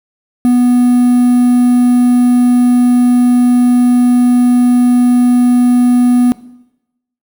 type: tone with quantisation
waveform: triangle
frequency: 245.8 Hz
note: B3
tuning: 8 cents flat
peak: -4 dBFS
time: 0.45-6.32 s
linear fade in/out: 0 ms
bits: 5
effects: noise-tail reverb RT60 0.9 s tail -19 dB re dry